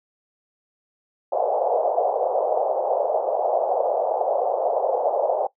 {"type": "band-pass noise", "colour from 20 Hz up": "white", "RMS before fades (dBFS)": -22, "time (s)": [1.32, 5.47], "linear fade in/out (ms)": 5, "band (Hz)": [480, 770], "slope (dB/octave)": 48, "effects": ["noise-tail reverb RT60 0.1 s tail -18 dB re dry"]}